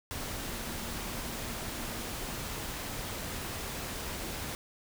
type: tone in noise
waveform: sine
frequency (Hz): 235.1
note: A#3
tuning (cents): +15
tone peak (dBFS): -47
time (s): 0.51-2.03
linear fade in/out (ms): 0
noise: pink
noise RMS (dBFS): -38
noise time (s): 0.11-4.55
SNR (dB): -12
effects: none